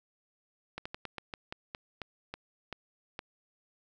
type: slowing click train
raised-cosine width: 0.3 ms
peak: -22 dBFS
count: 12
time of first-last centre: 0.78-3.191 s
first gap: 75 ms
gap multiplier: 1.2
effects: none